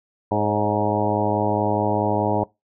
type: harmonic tone with a mistuned harmonic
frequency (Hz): 104.7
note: G#2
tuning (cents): +15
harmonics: 1 / 2 / 3 / 4 / 5 / 6 / 7 / 8 / 9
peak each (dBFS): -27 / -27 / -27 / -27 / -27 / -27 / -27 / -27 / -27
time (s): 0.31-2.44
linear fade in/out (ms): 5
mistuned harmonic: 5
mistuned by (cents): +42
effects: noise-tail reverb RT60 0.2 s tail -22 dB re dry